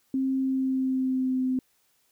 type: tone with pitch glide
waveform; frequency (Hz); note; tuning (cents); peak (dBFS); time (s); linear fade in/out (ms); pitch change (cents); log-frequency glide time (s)
sine; 265.3 to 257.7; C4 to C4; +24 to -26; -23; 0.14-1.59; 2; -50; 0.37-1.41
effects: white hiss -68 dBFS RMS until 2.11 s

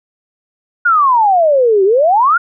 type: exponential two-way sweep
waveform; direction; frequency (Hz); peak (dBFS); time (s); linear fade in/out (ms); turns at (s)
sine; down then up; 1463 to 372.6 to 1463; -7; 0.85-2.38; 10; 1.84
effects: none

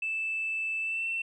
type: tone with pitch glide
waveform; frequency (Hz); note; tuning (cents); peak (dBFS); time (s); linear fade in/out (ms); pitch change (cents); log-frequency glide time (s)
sine; 2637 to 2691; E7 to E7; 0 to +35; -28; 0.02-1.22; 5; +35; 0.81-1.08
effects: tanh soft clip ceiling -24 dBFS

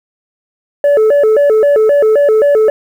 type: tone with vibrato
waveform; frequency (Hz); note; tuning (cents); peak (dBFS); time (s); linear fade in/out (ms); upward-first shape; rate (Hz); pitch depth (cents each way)
sine; 500; B4; +21; -3; 0.84-2.7; 2; square; 3.8; 240
effects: tanh soft clip ceiling -5 dBFS + 7-bit

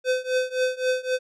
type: tone with tremolo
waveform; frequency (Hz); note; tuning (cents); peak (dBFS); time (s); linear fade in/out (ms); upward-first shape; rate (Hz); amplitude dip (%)
square; 510; C5; -44; -19; 0.04-1.19; 50; triangle; 3.8; 95
effects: low-pass 7000 Hz 12 dB/octave

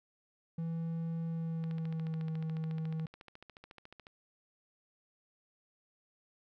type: tone with pitch glide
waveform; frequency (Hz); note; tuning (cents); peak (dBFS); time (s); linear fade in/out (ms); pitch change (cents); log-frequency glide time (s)
triangle; 165 to 159.66; E3 to D#3; +2 to +45; -32; 0.58-3.06; 5; -57; 1.26-2.28
type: click train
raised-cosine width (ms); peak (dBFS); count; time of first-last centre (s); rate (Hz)
0.3; -35; 35; 1.64-4.069; 14
effects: none

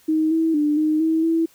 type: tone with pitch steps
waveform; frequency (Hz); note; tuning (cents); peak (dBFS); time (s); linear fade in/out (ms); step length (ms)
sine; 314 / 324 / 297.2 / 308.8 / 321.2 / 327.9; D#4 / E4 / D4 / D#4 / E4 / E4; +16 / -30 / +21 / -13 / -45 / -9; -16; 0.08-1.46; 10; 230
effects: white hiss -55 dBFS RMS until 1.54 s

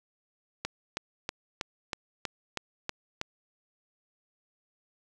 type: click train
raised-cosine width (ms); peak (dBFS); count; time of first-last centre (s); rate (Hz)
0.2; -14; 9; 0.65-3.214; 3.12
effects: none

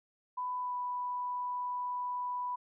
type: tone with pitch glide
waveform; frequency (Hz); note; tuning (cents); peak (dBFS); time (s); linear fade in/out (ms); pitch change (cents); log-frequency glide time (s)
sine; 997 to 988.4; B5 to B5; +16 to +1; -33; 0.37-2.56; 10; -15; 0.6-0.74
effects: none

